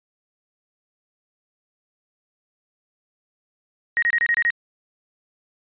sine tone bursts, 1881 Hz, A#6, 15 cents sharp, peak -16 dBFS, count 7, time 3.97-4.503 s, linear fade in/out 0 ms, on 53 ms, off 27 ms, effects resampled to 8000 Hz

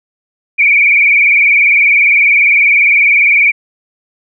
sine tone with vibrato, 2310 Hz, D7, 29 cents flat, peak -5 dBFS, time 0.58-3.52 s, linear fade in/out 20 ms, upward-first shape triangle, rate 20 Hz, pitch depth 100 cents each way, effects none

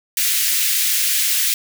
white high-pass noise, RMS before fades -18 dBFS, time 0.17-1.54 s, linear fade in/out 2 ms, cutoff 1900 Hz, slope 24 dB/octave, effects none

